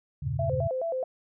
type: chord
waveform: sine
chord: E diminished seventh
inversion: none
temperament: equal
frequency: 82.41 / 98 / 116.54 / 138.59 Hz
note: E2 / G2 / Bb2 / Db3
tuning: 0 / 0 / 0 / 0 cents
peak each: -35 / -34 / -34 / -30 dBFS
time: 0.22-0.68 s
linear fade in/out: 10 ms
type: tone with vibrato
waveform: sine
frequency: 587.3 Hz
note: D5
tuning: in tune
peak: -27 dBFS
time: 0.39-1.04 s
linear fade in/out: 5 ms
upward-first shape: square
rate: 4.7 Hz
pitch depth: 220 cents each way
effects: none